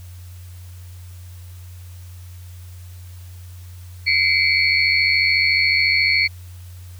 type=tone cluster; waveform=sine; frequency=2078 / 2223 / 2317 / 4388 Hz; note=C7 / C#7 / D7 / C#8; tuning=-12 / +4 / -24 / -18 cents; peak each=-20 dBFS; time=4.06-6.28 s; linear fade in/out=20 ms; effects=added 89 Hz sine -35 dBFS peak until 6.99 s + white hiss -50 dBFS RMS until 6.99 s

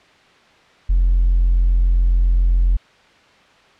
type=tone with hard clipping; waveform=sine; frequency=43.65 Hz; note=F1; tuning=in tune; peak=-12 dBFS; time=0.89-2.77 s; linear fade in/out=10 ms; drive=1 dB; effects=white hiss -50 dBFS RMS until 3.79 s + low-pass 3000 Hz 12 dB/octave

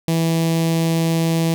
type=tone with notch filter; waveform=sawtooth; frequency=164.3 Hz; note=E3; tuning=5 cents flat; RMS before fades=-18 dBFS; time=0.08-1.54 s; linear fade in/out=0 ms; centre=1400 Hz; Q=0.96; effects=none

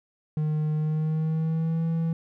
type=tone with pitch glide; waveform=triangle; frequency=153.3 to 164.3 Hz; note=D#3 to E3; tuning=-25 to -5 cents; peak=-21 dBFS; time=0.37-2.13 s; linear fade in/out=2 ms; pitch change=+120 cents; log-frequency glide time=0.75-1.84 s; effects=none

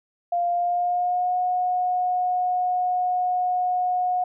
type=tone with pitch glide; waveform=sine; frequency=698 to 726.4 Hz; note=F5 to F#5; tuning=-1 to -32 cents; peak=-20 dBFS; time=0.32-4.24 s; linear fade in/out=5 ms; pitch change=+69 cents; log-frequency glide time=0.48-1.37 s; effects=none

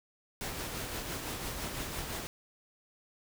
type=noise with tremolo; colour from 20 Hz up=pink; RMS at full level=-37 dBFS; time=0.41-2.27 s; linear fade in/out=0 ms; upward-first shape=sine; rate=5.9 Hz; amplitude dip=35%; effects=none

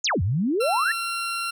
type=exponential two-way sweep; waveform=sine; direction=down then up; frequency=7490 to 82.41 to 1879 Hz; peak=-20 dBFS; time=0.04-0.92 s; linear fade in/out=5 ms; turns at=0.22 s
type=tone with pitch glide; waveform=20% pulse; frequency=1357 to 1369.6 Hz; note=E6 to F6; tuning=+50 to -34 cents; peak=-21 dBFS; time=0.6-1.51 s; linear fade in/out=10 ms; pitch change=+16 cents; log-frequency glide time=0.81-1.08 s
effects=none

